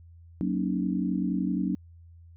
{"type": "chord", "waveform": "sine", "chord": "D# minor seventh", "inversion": "first", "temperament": "equal with one note detuned", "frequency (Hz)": [185, 233.1, 277.2, 308.1], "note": ["F#3", "A#3", "C#4", "D#4"], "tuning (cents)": [0, 0, 0, -17], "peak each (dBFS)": [-28, -32, -31, -33], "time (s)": [0.41, 1.75], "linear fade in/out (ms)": 0, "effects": ["added 84 Hz sine -48 dBFS peak until 2.36 s"]}